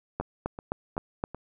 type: two click trains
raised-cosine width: 1 ms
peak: -14 / -24 dBFS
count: 5 / 4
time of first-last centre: 0.2-1.239 / 0.21-1.346 s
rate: 3.85 / 2.64 Hz
effects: none